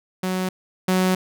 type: tone pair in turn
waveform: sawtooth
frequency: 185.4 / 185.4 Hz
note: F#3 / F#3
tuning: +4 / +4 cents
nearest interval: unison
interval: 0 cents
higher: neither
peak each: -18 / -13 dBFS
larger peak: second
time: 0.23-0.49 / 0.88-1.15 s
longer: second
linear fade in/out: 5 ms
effects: none